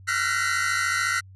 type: tone cluster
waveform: 45% pulse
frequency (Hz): 1356 / 1410 / 1511 / 1892 / 2032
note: E6 / F6 / F#6 / A#6 / B6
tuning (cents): +49 / +16 / +36 / +25 / +49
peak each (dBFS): -29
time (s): 0.07-1.21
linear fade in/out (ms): 20
effects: added 95 Hz sine -44 dBFS peak until 1.35 s + resampled to 24000 Hz